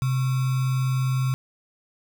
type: tone with sample-and-hold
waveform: sine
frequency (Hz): 130.1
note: C3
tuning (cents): -9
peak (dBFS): -20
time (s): 0.02-1.34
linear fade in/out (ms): 0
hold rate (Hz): 1225
effects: none